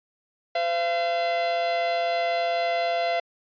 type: tone pair together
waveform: 45% pulse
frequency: 511.7 / 683 Hz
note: C5 / F5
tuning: -39 / -39 cents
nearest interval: perfect fourth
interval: 500 cents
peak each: -31 / -23 dBFS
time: 0.55-3.2 s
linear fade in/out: 5 ms
effects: resampled to 11025 Hz